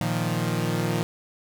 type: chord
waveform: sawtooth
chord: Bb suspended fourth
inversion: none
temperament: equal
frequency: 116.54 / 155.56 / 174.61 Hz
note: Bb2 / Eb3 / F3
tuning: 0 / 0 / 0 cents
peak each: -24 dBFS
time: 0.01-1.03 s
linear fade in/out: 0 ms
effects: none